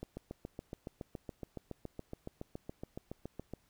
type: click train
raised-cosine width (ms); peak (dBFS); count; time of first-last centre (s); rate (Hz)
2; -28; 26; 0.03-3.536; 7.13
effects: pink hiss -72 dBFS RMS until 3.69 s